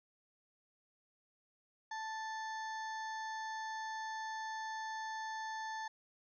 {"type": "harmonic tone with a mistuned harmonic", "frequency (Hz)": 880, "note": "A5", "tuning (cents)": 0, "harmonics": [1, 2, 4, 5, 6, 7], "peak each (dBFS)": [-41, -45, -57, -57, -61, -58], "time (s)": [1.91, 5.88], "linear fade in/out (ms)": 5, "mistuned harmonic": 7, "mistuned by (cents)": 51, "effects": []}